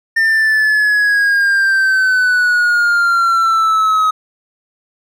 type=exponential sweep; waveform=triangle; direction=down; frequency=1810 to 1265 Hz; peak=-8 dBFS; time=0.16-4.11 s; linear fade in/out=10 ms; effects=none